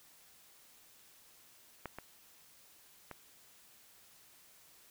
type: clicks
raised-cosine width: 0.5 ms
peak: -25 / -28 / -29 dBFS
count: 3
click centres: 1.857 / 1.986 / 3.113 s
effects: white hiss -62 dBFS RMS until 4.9 s